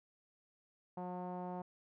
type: tone with low-pass filter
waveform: sawtooth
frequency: 180.1 Hz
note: F#3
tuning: 46 cents flat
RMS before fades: -43 dBFS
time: 0.97-1.62 s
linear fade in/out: 5 ms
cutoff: 830 Hz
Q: 4.1
effects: none